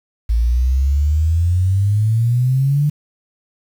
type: exponential sweep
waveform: sine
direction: up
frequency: 55 to 150 Hz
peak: -12 dBFS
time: 0.29-2.9 s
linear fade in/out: 10 ms
effects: 7-bit